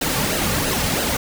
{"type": "noise with flanger", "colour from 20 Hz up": "pink", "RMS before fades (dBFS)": -21, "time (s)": [0.01, 1.17], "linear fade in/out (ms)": 5, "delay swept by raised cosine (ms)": [0.87, 3.07], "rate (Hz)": 3, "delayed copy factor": -0.6, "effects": []}